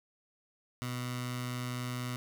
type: tone with notch filter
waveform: 15% pulse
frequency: 124.2 Hz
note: B2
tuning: 10 cents sharp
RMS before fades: -37 dBFS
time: 0.82-2.16 s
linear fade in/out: 0 ms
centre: 430 Hz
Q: 0.73
effects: none